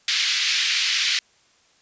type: band-pass noise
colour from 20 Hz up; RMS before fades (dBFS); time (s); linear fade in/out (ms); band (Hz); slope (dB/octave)
white; -22; 0.08-1.19; 2; 1900 to 5000; 24
effects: white hiss -59 dBFS RMS until 1.81 s + resampled to 16000 Hz